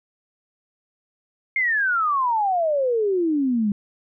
sine exponential sweep, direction down, 2153 to 198.6 Hz, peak -18 dBFS, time 1.56-3.72 s, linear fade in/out 2 ms, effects none

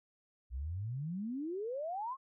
sine exponential sweep, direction up, 58.27 to 1108.7 Hz, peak -36 dBFS, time 0.5-2.17 s, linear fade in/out 50 ms, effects none

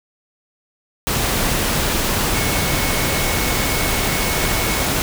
sine tone in noise, 2200 Hz, C#7, 14 cents flat, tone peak -28 dBFS, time 2.34-4.86 s, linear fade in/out 0 ms, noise pink, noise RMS -19 dBFS, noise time 1.07-5.02 s, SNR -12 dB, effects none

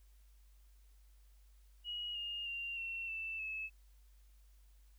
sine tone with pitch steps, 2900 / 2837 / 2775 / 2715 / 2656 / 2599 Hz, F#7 / F7 / F7 / F7 / E7 / E7, -35 / +27 / -12 / -50 / +12 / -25 cents, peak -39 dBFS, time 1.84-3.7 s, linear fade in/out 50 ms, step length 310 ms, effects added 50 Hz sine -60 dBFS peak until 4.98 s + white hiss -75 dBFS RMS until 4.98 s

